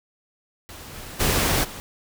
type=noise with level steps; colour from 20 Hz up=pink; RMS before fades=-40 / -38 / -21 / -37 dBFS; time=0.69-1.8 s; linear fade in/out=0 ms; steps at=0.93 / 1.19 / 1.63 s; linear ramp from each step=20 ms; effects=none